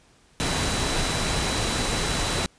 sine tone in noise, 3951 Hz, B7, in tune, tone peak -34 dBFS, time 0.4-2.46 s, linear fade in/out 0 ms, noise pink, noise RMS -25 dBFS, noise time 0.4-2.46 s, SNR -12 dB, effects pink hiss -58 dBFS RMS until 2.58 s + resampled to 22050 Hz

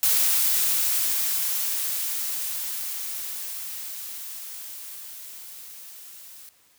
blue noise with level ramp, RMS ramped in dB -20 to -45 dBFS, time 0.03-6.49 s, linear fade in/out 0 ms, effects white hiss -60 dBFS RMS until 6.78 s

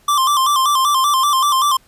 square tone with vibrato, 1108.7 Hz, C#6, in tune, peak -13 dBFS, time 0.08-1.77 s, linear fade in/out 5 ms, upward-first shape square, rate 5.2 Hz, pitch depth 91 cents each way, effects pink hiss -53 dBFS RMS until 1.87 s + resampled to 32000 Hz

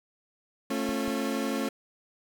30% pulse chord, A augmented, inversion none, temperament equal with one note detuned, 220 / 272.3 / 349.2 Hz, A3 / C#4 / E#4, 0 / -31 / 0 cents, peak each -29 / -28 / -34 dBFS, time 0.7-1.69 s, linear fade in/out 5 ms
clicks, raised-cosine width 5 ms, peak -31 dBFS, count 2, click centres 0.891 / 1.08 s
effects none

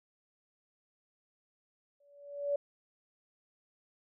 sine tone with exponential growth, 572 Hz, D5, 46 cents flat, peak -26 dBFS, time 2-2.56 s, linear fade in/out 5 ms, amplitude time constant 120 ms, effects none

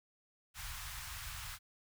pink band-stop noise, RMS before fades -45 dBFS, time 0.54-1.59 s, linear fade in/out 50 ms, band 110 to 1000 Hz, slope 24 dB/octave, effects none

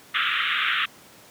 pink band-pass noise, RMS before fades -24 dBFS, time 0.14-0.86 s, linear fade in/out 10 ms, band 1200 to 3600 Hz, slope 96 dB/octave, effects pink hiss -49 dBFS RMS until 1.3 s + high-pass 150 Hz 12 dB/octave

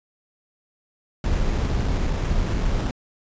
brown noise with sample-and-hold, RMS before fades -22 dBFS, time 1.24-2.91 s, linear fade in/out 2 ms, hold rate 4410 Hz, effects resampled to 16000 Hz

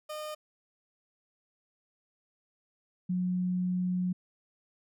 30% pulse / sine tone pair in turn, 610 / 181.35 Hz, D#5 / F#3, -34 / -34 cents, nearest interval octave + major sixth, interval 2100 cents, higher first, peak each -34 / -27 dBFS, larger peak second, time 0.09-0.35 / 3.09-4.13 s, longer second, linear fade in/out 10 ms, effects none

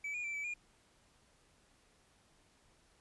triangle tone with pitch steps, 2298 / 2439 / 2337 / 2300 / 2423 Hz, D7 / D#7 / D7 / D7 / D#7, -38 / -35 / -9 / -37 / -47 cents, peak -36 dBFS, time 0.04-0.54 s, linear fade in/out 5 ms, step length 100 ms, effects pink hiss -69 dBFS RMS until 3 s + resampled to 24000 Hz

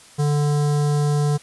square tone with notch filter, 146.83 Hz, D3, in tune, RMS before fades -19 dBFS, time 0.18-1.38 s, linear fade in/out 20 ms, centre 2400 Hz, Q 0.58, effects white hiss -47 dBFS RMS until 1.42 s + resampled to 24000 Hz

